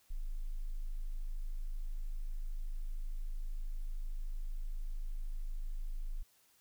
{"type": "tone", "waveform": "sine", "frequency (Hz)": 26.55, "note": "G#0", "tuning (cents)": 39, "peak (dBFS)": -35, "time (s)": [0.1, 6.23], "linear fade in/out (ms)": 10, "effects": ["white hiss -69 dBFS RMS until 6.6 s"]}